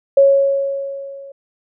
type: tone with level ramp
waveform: sine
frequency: 552 Hz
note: C#5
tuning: 7 cents flat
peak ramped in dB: -5 to -33 dBFS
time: 0.17-1.32 s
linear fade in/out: 5 ms
effects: none